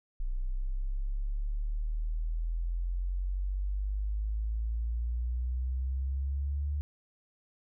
sine exponential sweep, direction up, 30.67 to 73.42 Hz, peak -29 dBFS, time 0.2-6.81 s, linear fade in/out 0 ms, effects none

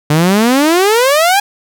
sawtooth exponential sweep, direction up, 145.3 to 830.6 Hz, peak -4 dBFS, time 0.1-1.4 s, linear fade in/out 5 ms, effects none

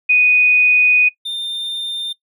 sine / triangle tone pair in turn, 2484 / 3609 Hz, D#7 / A7, -3 / +43 cents, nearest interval tritone, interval 646 cents, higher second, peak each -9 / -20 dBFS, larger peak first, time 0.09-1.09 / 1.25-2.13 s, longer first, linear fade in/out 10 ms, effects noise-tail reverb RT60 0.1 s tail -18 dB re dry

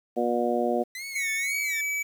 harmonic tone, 120 Hz, B2, 49 cents flat, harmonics 2 / 3 / 4 / 5 / 6, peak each -29 / -29 / -29 / -29 / -29 dBFS, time 0.16-0.84 s, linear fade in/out 20 ms
sawtooth tone with vibrato, 1975.5 Hz, B6, in tune, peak -31 dBFS, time 0.95-1.81 s, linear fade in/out 2 ms, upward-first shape sine, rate 2 Hz, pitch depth 200 cents each way
square tone with pitch glide, 2217 to 2289 Hz, C#7 to D7, 0 to -45 cents, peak -27 dBFS, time 1.15-2.03 s, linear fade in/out 10 ms, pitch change +55 cents, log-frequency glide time 1.46-1.61 s
effects 9-bit

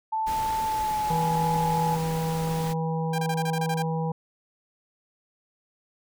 sine tone with pitch glide, 880 to 852 Hz, A5 to G#5, 0 to +44 cents, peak -24 dBFS, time 0.12-1.96 s, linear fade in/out 10 ms, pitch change -56 cents, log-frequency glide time 0.61-1.02 s
pink noise, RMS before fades -37 dBFS, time 0.26-2.74 s, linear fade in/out 20 ms
harmonic tone, 161.9 Hz, E3, 31 cents flat, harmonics 1 / 3 / 5 / 6, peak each -26 / -32 / -34 / -37 dBFS, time 1.1-4.12 s, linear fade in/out 5 ms
sawtooth tone bursts, 795 Hz, G5, 24 cents sharp, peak -25 dBFS, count 9, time 3.13-3.824 s, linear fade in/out 5 ms, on 54 ms, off 26 ms
effects none

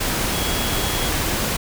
sine tone in noise, 3322 Hz, G#7, in tune, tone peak -30 dBFS, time 0.33-1.09 s, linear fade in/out 10 ms, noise pink, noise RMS -22 dBFS, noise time 0-1.57 s, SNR -11 dB, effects none

